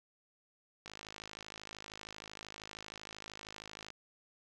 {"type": "click train", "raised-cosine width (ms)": 0.2, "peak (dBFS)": -28, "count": 162, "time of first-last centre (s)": [0.86, 3.903], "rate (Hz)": 52.9, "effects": []}